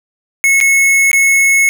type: tone with dropouts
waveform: square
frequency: 2189 Hz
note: C#7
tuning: 22 cents flat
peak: -8 dBFS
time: 0.44-1.69 s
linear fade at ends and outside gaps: 0 ms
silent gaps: 0.603-0.611 / 1.115-1.131 s
effects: none